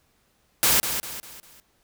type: noise with echo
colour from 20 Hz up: white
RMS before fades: -19 dBFS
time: 0.63-0.8 s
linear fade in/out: 0 ms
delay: 200 ms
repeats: 4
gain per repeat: -8 dB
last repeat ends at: 1.6 s
effects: pink hiss -66 dBFS RMS until 1.83 s